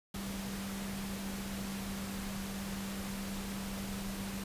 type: tone in noise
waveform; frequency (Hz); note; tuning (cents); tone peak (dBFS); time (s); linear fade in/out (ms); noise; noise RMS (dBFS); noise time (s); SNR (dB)
sine; 196; G3; 0; -39; 0.14-4.44; 5; pink; -43; 0.14-4.44; +1
effects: resampled to 32000 Hz